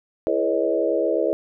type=tone cluster; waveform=sine; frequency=333.5 / 421.3 / 489.2 / 558 / 629 Hz; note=E4 / G#4 / B4 / C#5 / D#5; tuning=+20 / +25 / -16 / +11 / +19 cents; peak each=-25 dBFS; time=0.27-1.33 s; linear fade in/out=0 ms; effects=none